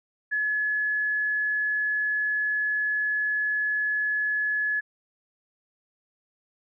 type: tone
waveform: sine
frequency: 1704 Hz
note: G#6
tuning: 44 cents sharp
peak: -23 dBFS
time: 0.31-4.81 s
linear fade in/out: 20 ms
effects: none